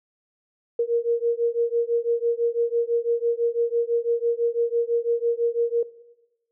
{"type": "beating tone pair", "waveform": "sine", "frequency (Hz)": [466.2, 472.2], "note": ["A#4", "A#4"], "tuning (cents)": [0, 22], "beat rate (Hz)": 6, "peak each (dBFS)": -23, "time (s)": [0.79, 5.83], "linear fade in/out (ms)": 5, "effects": ["noise-tail reverb RT60 1.0 s tail -18 dB re dry"]}